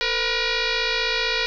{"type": "tone with frequency modulation", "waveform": "sine", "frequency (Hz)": 987.8, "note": "B5", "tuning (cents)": 0, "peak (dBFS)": -20, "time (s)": [0.01, 1.46], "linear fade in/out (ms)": 0, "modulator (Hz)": 480, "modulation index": 7.9, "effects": []}